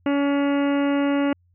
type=harmonic tone with a mistuned harmonic; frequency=282.8 Hz; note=C#4; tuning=35 cents sharp; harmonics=1 / 2 / 3 / 4 / 5 / 6 / 7 / 8 / 9 / 10; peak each=-19 / -26 / -33 / -35 / -35 / -41 / -38 / -42 / -43 / -40 dBFS; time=0.06-1.33 s; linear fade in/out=2 ms; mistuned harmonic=8; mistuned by=-18 cents; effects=added 88 Hz sine -58 dBFS peak until 1.54 s